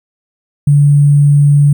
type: tone with sample-and-hold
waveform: sine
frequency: 144.3 Hz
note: D3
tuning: 30 cents flat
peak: -4 dBFS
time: 0.67-1.73 s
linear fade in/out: 5 ms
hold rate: 8820 Hz
effects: none